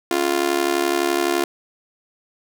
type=tone with amplitude modulation; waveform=sawtooth; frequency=349.2 Hz; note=F4; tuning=in tune; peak=-10 dBFS; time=0.11-1.44 s; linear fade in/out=2 ms; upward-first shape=sine; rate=71.8 Hz; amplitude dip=90%; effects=none